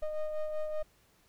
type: ring-modulated tone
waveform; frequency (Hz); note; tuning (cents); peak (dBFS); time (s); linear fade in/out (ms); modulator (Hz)
triangle; 308.6; D#4; -14; -26; 0.02-0.83; 10; 306
effects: pink hiss -67 dBFS RMS until 1.28 s